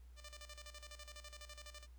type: tone with tremolo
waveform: 5% pulse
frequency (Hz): 595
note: D5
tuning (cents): +22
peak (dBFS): -40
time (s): 0.16-1.87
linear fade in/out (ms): 50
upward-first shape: square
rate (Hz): 12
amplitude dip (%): 80
effects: added 60 Hz sine -55 dBFS peak until 1.98 s + pink hiss -75 dBFS RMS until 1.98 s